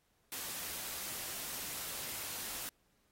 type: noise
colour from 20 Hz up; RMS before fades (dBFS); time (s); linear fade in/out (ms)
white; -42; 0.32-2.69; 0
effects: pink hiss -75 dBFS RMS until 3.11 s + AAC 48 kbps